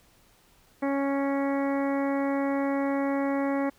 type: harmonic tone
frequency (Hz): 277.2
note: C#4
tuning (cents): 0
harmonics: 1 / 2 / 3 / 4 / 5 / 6 / 7 / 8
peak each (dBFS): -26 / -30 / -35 / -38 / -43 / -44 / -41 / -44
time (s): 0.82-3.7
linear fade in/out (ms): 10
effects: pink hiss -61 dBFS RMS until 3.78 s